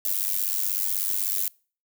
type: noise with amplitude modulation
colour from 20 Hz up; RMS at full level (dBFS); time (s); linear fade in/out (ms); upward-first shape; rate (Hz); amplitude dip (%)
violet; -22; 0.05-1.48; 2; sine; 96.2; 100
effects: noise-tail reverb RT60 0.4 s tail -25 dB re dry